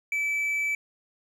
triangle tone, 2309 Hz, D7, 30 cents flat, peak -23 dBFS, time 0.12-0.75 s, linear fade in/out 2 ms, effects none

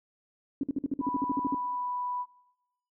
sine tone bursts, 277.2 Hz, C#4, in tune, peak -25 dBFS, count 13, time 0.61-1.546 s, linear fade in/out 2 ms, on 24 ms, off 52 ms
sine tone, 987.8 Hz, B5, in tune, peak -30 dBFS, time 1-2.26 s, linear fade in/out 50 ms
effects noise-tail reverb RT60 1.0 s tail -21 dB re dry

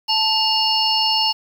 harmonic tone with a mistuned harmonic, 880 Hz, A5, in tune, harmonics 1 / 3 / 5 / 6, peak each -21 / -21 / -21 / -21 dBFS, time 0.08-1.33 s, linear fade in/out 20 ms, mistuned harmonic 3, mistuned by +130 cents, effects 7-bit

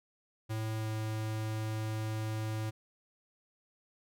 square tone with pitch glide, 110 to 109.24 Hz, A2 to A2, 0 to -12 cents, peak -34 dBFS, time 0.49-2.71 s, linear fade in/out 20 ms, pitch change -12 cents, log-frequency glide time 0.78-0.87 s, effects none

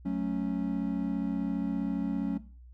triangle chord, F# minor, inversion none, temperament equal, 185 / 220 / 277.2 Hz, F#3 / A3 / C#4, 0 / 0 / 0 cents, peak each -30 / -33 / -30 dBFS, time 0.05-2.38 s, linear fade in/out 10 ms, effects noise-tail reverb RT60 0.4 s tail -17 dB re dry + added 61 Hz sine -48 dBFS peak until 2.73 s

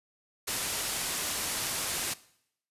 white low-pass noise, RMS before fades -33 dBFS, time 0.47-2.14 s, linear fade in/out 10 ms, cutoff 12000 Hz, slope 24 dB/octave, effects noise-tail reverb RT60 0.7 s tail -19 dB re dry + resampled to 32000 Hz

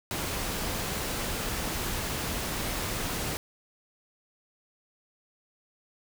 pink noise, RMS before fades -32 dBFS, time 0.11-3.37 s, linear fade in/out 0 ms, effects none

